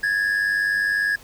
triangle tone pair together, 1660 / 1760 Hz, G#6 / A6, -1 / 0 cents, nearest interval minor second, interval 101 cents, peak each -18 / -24 dBFS, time 0.03-1.16 s, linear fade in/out 5 ms, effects pink hiss -47 dBFS RMS until 1.23 s

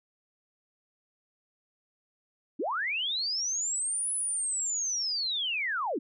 sine linear two-way sweep, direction up then down, 224.4 to 10220 to 224.4 Hz, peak -28 dBFS, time 2.59-5.99 s, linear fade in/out 10 ms, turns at 4.13 s, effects none

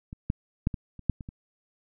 clicks, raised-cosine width 5 ms, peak -26 / -13 / -11 / -20 / -30 / -10 / -26 / -26 dBFS, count 8, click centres 0.129 / 0.301 / 0.671 / 0.742 / 0.993 / 1.097 / 1.208 / 1.289 s, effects none

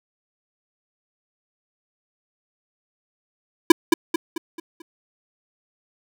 square tone with echo, 331.8 Hz, E4, 11 cents sharp, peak -4 dBFS, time 3.7-3.72 s, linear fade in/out 5 ms, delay 220 ms, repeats 5, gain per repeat -7 dB, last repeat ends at 4.82 s, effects none

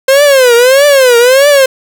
45% pulse tone with vibrato, 523.3 Hz, C5, in tune, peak -3 dBFS, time 0.08-1.66 s, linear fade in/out 5 ms, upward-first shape triangle, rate 1.6 Hz, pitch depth 210 cents each way, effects none

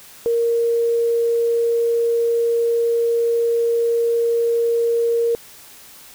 sine tone, 466.2 Hz, A#4, in tune, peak -15 dBFS, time 0.26-5.35 s, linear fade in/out 0 ms, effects white hiss -43 dBFS RMS until 6.14 s

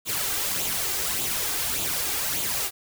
white noise with flanger, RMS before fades -27 dBFS, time 0.05-2.71 s, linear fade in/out 50 ms, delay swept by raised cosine 0.27 to 2.57 ms, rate 1.7 Hz, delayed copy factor +0.55, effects none

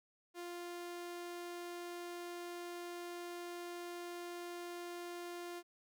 sawtooth tone, 349.2 Hz, F4, in tune, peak -40 dBFS, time 0.34-5.63 s, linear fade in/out 50 ms, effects none

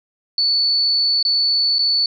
sine tone with dropouts, 4463 Hz, C#8, 11 cents sharp, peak -14 dBFS, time 0.38-2.06 s, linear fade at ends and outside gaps 2 ms, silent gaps 1.228-1.25 / 1.785-1.791 s, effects none

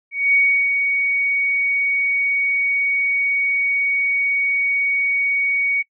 sine tone with ADSR envelope, 2241 Hz, C#7, 18 cents sharp, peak -11 dBFS, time 0.11-5.83 s, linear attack 230 ms, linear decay 350 ms, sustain -5 dB, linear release 23 ms, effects noise-tail reverb RT60 0.1 s tail -22 dB re dry

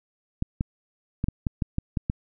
clicks, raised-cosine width 5 ms, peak -12 dBFS, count 9, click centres 0.424 / 0.609 / 1.241 / 1.285 / 1.468 / 1.622 / 1.784 / 1.972 / 2.099 s, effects none

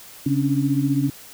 sine tone cluster, 138.7 / 272.4 / 287.6 Hz, C#3 / C#4 / D4, +1 / -30 / -36 cents, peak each -22 dBFS, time 0.26-1.1 s, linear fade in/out 5 ms, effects white hiss -43 dBFS RMS until 1.33 s

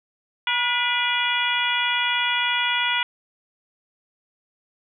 harmonic tone with a mistuned harmonic, 481.5 Hz, B4, 44 cents flat, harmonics 2 / 3 / 4 / 5 / 6 / 7, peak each -27 / -27 / -27 / -27 / -27 / -27 dBFS, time 0.47-3.03 s, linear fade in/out 2 ms, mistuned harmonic 4, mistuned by +60 cents, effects none

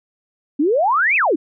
sine exponential two-way sweep, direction up then down, 269.3 to 2674 to 269.3 Hz, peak -13 dBFS, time 0.59-1.36 s, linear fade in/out 10 ms, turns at 1.16 s, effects none

